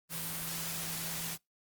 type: tone in noise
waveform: sine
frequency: 164.81 Hz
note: E3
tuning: in tune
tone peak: -45 dBFS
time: 0.09-1.38 s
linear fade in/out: 50 ms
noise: white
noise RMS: -38 dBFS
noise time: 0.09-1.38 s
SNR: -10 dB
effects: noise-tail reverb RT60 0.2 s tail -26 dB re dry + Opus 32 kbps